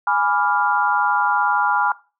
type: chord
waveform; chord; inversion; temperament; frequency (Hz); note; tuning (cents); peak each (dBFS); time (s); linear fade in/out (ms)
sine; G# diminished seventh; none; equal; 830.6 / 987.8 / 1174.7 / 1396.9; G#5 / B5 / D6 / F6; 0 / 0 / 0 / 0; -20 / -21 / -25 / -21; 0.07-1.92; 2
effects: noise-tail reverb RT60 0.3 s tail -18 dB re dry